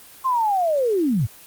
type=linear sweep; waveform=sine; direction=down; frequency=1070 to 92.5 Hz; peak=-17 dBFS; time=0.24-1.27 s; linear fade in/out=20 ms; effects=white hiss -45 dBFS RMS until 1.46 s + Opus 24 kbps